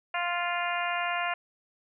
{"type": "harmonic tone", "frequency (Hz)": 349.2, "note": "F4", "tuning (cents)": 0, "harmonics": [2, 3, 4, 5, 6, 7, 8], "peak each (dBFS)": [-32, -34, -35, -36, -37, -37, -38], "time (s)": [0.14, 1.34], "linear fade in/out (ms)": 5, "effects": []}